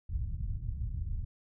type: low-pass noise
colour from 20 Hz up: white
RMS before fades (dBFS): -35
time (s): 0.09-1.25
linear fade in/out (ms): 5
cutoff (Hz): 100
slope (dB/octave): 24
effects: none